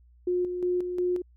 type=tone with tremolo; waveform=sine; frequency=358.6 Hz; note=F4; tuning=46 cents sharp; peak=-23 dBFS; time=0.27-1.22 s; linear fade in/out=5 ms; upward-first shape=square; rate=2.8 Hz; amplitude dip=50%; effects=added 60 Hz sine -54 dBFS peak until 1.36 s